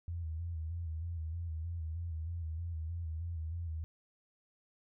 sine tone with vibrato, 82.41 Hz, E2, in tune, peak -36 dBFS, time 0.08-3.84 s, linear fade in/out 0 ms, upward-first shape square, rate 3.2 Hz, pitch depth 58 cents each way, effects none

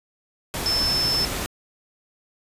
sine tone in noise, 5274 Hz, E8, in tune, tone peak -20 dBFS, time 0.66-1.25 s, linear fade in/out 0 ms, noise pink, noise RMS -28 dBFS, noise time 0.54-1.46 s, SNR +5 dB, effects resampled to 32000 Hz

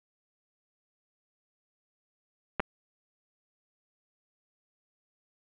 clicks, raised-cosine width 0.5 ms, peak -13 dBFS, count 2, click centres 2.597 / 2.602 s, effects resampled to 8000 Hz + 8-bit

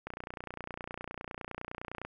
click train, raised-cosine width 0.5 ms, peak -24 dBFS, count 60, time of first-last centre 0.07-2.05 s, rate 29.8 Hz, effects none

